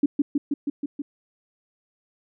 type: tone with echo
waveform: sine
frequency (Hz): 286.6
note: D4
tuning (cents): -42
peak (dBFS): -14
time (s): 0.03-0.06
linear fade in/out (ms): 5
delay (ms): 160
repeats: 6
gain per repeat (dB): -2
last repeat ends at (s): 1.02
effects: none